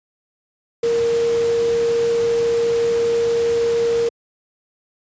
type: tone in noise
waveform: sine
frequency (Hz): 466.2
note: A#4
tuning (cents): 0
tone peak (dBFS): -15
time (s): 0.83-4.09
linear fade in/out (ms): 5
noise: pink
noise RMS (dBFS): -31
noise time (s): 0.83-4.09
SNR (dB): +13
effects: high-pass 100 Hz 12 dB/octave + resampled to 16000 Hz